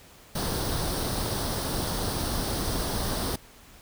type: noise with comb filter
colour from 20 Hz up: pink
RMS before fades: -29 dBFS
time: 0.35-3.36 s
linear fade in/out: 5 ms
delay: 0.21 ms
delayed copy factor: +0.6
effects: pink hiss -52 dBFS RMS until 3.81 s